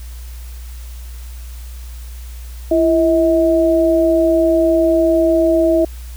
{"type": "tone pair together", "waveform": "sine", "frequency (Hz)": [335.6, 641], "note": ["E4", "E5"], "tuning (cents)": [31, -49], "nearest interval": "major seventh", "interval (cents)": 1120, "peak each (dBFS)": -13, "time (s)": [2.71, 5.85], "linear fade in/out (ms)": 5, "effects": ["added 60 Hz sine -28 dBFS peak until 6.16 s", "white hiss -43 dBFS RMS until 6.16 s"]}